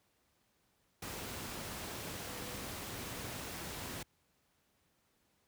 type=tone in noise; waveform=sine; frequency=493.9 Hz; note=B4; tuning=in tune; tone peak=-53 dBFS; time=2.26-2.66 s; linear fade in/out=5 ms; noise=pink; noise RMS=-43 dBFS; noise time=1.02-4.03 s; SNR=-13 dB; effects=pink hiss -75 dBFS RMS until 5.47 s + high-pass 60 Hz 12 dB/octave